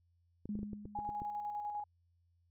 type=clicks; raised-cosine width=3 ms; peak=-32 dBFS; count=9; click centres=0.456 / 0.554 / 0.591 / 0.631 / 0.732 / 0.855 / 0.989 / 1.091 / 1.219 s
type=tone with exponential decay; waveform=sine; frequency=207.7 Hz; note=G#3; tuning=in tune; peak=-35 dBFS; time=0.49-1.6 s; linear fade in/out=2 ms; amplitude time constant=240 ms
type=tone with tremolo; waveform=sine; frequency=830.6 Hz; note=G#5; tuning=in tune; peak=-36 dBFS; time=0.95-1.84 s; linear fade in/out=5 ms; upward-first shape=square; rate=10 Hz; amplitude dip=35%
effects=added 86 Hz sine -70 dBFS peak until 2.5 s